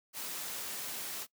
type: noise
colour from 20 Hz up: white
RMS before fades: -40 dBFS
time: 0.13-1.27 s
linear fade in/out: 50 ms
effects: noise-tail reverb RT60 0.1 s tail -21 dB re dry + high-pass 150 Hz 12 dB/octave